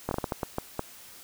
slowing click train, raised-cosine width 1 ms, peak -14 dBFS, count 9, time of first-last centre 0.09-0.794 s, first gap 22 ms, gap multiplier 1.38, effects white hiss -49 dBFS RMS until 1.23 s

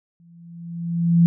sine tone with exponential growth, 169.6 Hz, E3, 50 cents sharp, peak -9 dBFS, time 0.2-1.26 s, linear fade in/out 0 ms, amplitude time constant 230 ms, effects none

